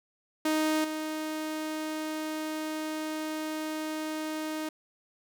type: tone with level steps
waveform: sawtooth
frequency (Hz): 311.1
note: D#4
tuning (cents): 0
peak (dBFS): -21 / -28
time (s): 0.45-4.69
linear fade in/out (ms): 5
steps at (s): 0.84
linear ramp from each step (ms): 5
effects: none